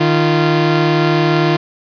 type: tone pair together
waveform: sawtooth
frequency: 154.1 / 345.9 Hz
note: D#3 / F4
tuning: -16 / -17 cents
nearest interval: octave + major second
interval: 1399 cents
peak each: -10 dBFS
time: 0-1.57 s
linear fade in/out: 10 ms
effects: resampled to 11025 Hz + 7-bit